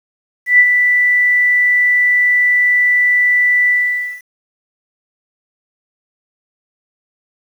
sine tone with ADSR envelope, 1975.5 Hz, B6, in tune, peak -3 dBFS, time 0.46-4.22 s, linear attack 130 ms, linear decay 58 ms, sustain -6 dB, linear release 530 ms, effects 7-bit

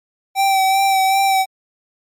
square tone with vibrato, 774 Hz, G5, 22 cents flat, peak -13 dBFS, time 0.35-1.46 s, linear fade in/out 50 ms, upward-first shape sine, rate 2.6 Hz, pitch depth 24 cents each way, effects MP3 64 kbps

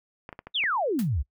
clicks, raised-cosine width 0.5 ms, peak -24 dBFS, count 5, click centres 0.291 / 0.328 / 0.391 / 0.47 / 0.638 s
sine exponential sweep, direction down, 3851 to 58.27 Hz, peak -23 dBFS, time 0.54-1.23 s, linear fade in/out 20 ms
white noise with exponential decay, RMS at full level -35 dBFS, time 0.99-1.1 s, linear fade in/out 0 ms, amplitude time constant 23 ms
effects noise-tail reverb RT60 0.1 s tail -24 dB re dry

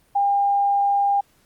sine tone, 803 Hz, G5, 41 cents sharp, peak -16 dBFS, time 0.15-1.21 s, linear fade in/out 10 ms, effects pink hiss -60 dBFS RMS until 1.45 s + Opus 32 kbps

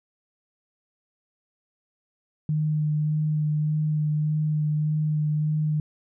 sine tone with vibrato, 152.4 Hz, D#3, 36 cents flat, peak -21 dBFS, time 2.49-5.8 s, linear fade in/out 2 ms, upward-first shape sine, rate 1.7 Hz, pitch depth 14 cents each way, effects none

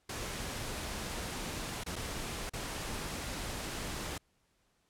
pink noise with dropouts, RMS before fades -39 dBFS, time 0.09-4.18 s, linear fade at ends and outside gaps 5 ms, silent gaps 1.837-1.862 / 1.958-1.962 / 2.496-2.534 s, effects pink hiss -74 dBFS RMS until 4.89 s + low-pass 11000 Hz 12 dB/octave

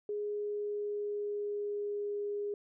sine tone with pitch glide, 415.3 to 410.3 Hz, G#4 to G#4, 0 to -21 cents, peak -33 dBFS, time 0.09-2.54 s, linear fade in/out 2 ms, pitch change -21 cents, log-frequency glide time 0.2-2.18 s, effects none

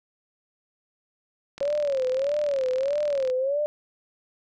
click train, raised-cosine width 0.2 ms, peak -22 dBFS, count 71, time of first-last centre 1.58-3.3 s, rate 40.7 Hz
sine tone with vibrato, 551 Hz, C#5, 11 cents flat, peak -22 dBFS, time 1.61-3.66 s, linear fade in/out 0 ms, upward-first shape sine, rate 1.6 Hz, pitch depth 140 cents each way
effects none

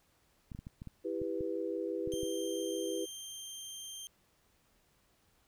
clicks, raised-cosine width 5 ms, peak -32 dBFS, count 11, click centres 0.518 / 0.549 / 0.59 / 0.669 / 0.819 / 0.873 / 1.217 / 1.408 / 2.075 / 2.138 / 2.232 s
sine chord, E minor, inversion none, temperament just, 329.6 / 395.6 / 494.4 Hz, E4 / G4 / B4, 0 / +16 / +2 cents, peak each -38 dBFS, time 1.04-3.06 s, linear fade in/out 20 ms
20% pulse tone, 3163 Hz, G7, 15 cents sharp, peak -38 dBFS, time 2.12-4.07 s, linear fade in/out 0 ms
effects pink hiss -71 dBFS RMS until 5.47 s

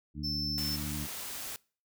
harmonic tone, 74.4 Hz, D2, 23 cents sharp, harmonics 1 / 2 / 3 / 4, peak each -40 / -39 / -41 / -42 dBFS, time 0.14-1.08 s, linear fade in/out 50 ms
triangle tone, 5310 Hz, E8, 12 cents sharp, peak -31 dBFS, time 0.23-0.77 s, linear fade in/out 20 ms
white noise, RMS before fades -40 dBFS, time 0.58-1.56 s, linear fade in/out 0 ms
effects noise-tail reverb RT60 0.4 s tail -24 dB re dry

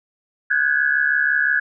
sine tone cluster, 1482 / 1629 / 1695 Hz, F#6 / G#6 / G#6, +2 / -34 / +35 cents, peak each -20 dBFS, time 0.5-1.6 s, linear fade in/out 10 ms, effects none

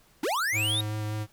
square linear sweep, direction up, 246.9 to 3822 Hz, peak -26 dBFS, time 0.23-0.81 s, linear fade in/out 5 ms
square tone with vibrato, 106.7 Hz, G#2, 47 cents sharp, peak -30 dBFS, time 0.52-1.27 s, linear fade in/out 50 ms, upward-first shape sine, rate 5.1 Hz, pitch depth 12 cents each way
effects pink hiss -61 dBFS RMS until 1.32 s

